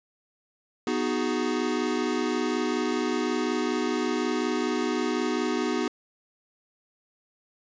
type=chord; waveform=square; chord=G# minor seventh; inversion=first; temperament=equal; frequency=246.9 / 311.1 / 370 / 415.3 Hz; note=B3 / D#4 / F#4 / G#4; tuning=0 / 0 / 0 / 0 cents; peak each=-30 / -31 / -31 / -33 dBFS; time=0.87-5.88 s; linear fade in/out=2 ms; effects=resampled to 16000 Hz + 9-bit